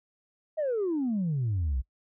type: exponential sweep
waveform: sine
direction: down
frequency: 649 to 58.27 Hz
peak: -24 dBFS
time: 0.57-1.82 s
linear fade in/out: 20 ms
effects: noise-tail reverb RT60 0.1 s tail -23 dB re dry + tanh soft clip ceiling -23 dBFS